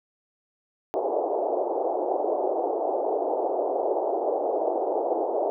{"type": "band-pass noise", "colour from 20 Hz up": "white", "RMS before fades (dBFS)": -26, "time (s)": [0.94, 5.5], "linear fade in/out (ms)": 0, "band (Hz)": [340, 780], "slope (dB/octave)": 48, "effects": []}